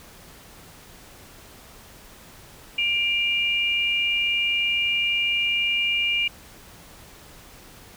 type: tone pair together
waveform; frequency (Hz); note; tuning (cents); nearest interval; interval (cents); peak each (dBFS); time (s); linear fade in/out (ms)
sine; 2376 / 2836; D7 / F7; +20 / +26; minor third; 306; -23; 2.78-6.28; 5
effects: pink hiss -47 dBFS RMS until 7.96 s